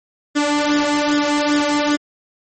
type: tone with flanger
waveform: sawtooth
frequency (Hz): 293.7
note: D4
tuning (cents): 0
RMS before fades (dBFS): -17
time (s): 0.35-1.97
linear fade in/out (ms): 20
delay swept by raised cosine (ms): 0.57 to 2.47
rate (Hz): 2.5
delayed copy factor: +0.65
effects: MP3 32 kbps